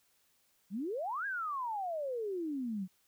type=exponential two-way sweep; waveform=sine; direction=up then down; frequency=178.2 to 1661.2 to 178.2 Hz; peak=-34 dBFS; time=0.7-2.88 s; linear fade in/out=50 ms; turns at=1.26 s; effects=white hiss -72 dBFS RMS until 3.07 s